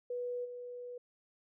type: tone with level steps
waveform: sine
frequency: 490 Hz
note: B4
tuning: 14 cents flat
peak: -35 / -42 dBFS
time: 0.1-0.98 s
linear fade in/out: 5 ms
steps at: 0.44 s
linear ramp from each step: 20 ms
effects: none